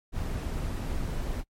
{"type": "noise", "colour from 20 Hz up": "brown", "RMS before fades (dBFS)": -31, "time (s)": [0.12, 1.44], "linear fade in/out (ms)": 50, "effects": ["noise-tail reverb RT60 0.1 s tail -25 dB re dry", "MP3 64 kbps"]}